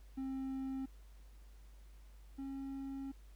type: tone pair in turn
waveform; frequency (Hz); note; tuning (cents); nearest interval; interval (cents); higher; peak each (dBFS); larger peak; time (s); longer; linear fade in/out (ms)
triangle; 266 / 271.7; C4 / C#4; +29 / -35; unison; 36; second; -36 / -39; first; 0.17-0.86 / 2.38-3.12; second; 10
effects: added 50 Hz sine -54 dBFS peak until 3.35 s + pink hiss -70 dBFS RMS until 3.35 s